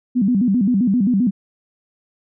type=tone with vibrato; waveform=sine; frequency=220 Hz; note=A3; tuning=in tune; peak=-13 dBFS; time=0.15-1.31 s; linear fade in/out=20 ms; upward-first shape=square; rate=7.6 Hz; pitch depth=210 cents each way; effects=none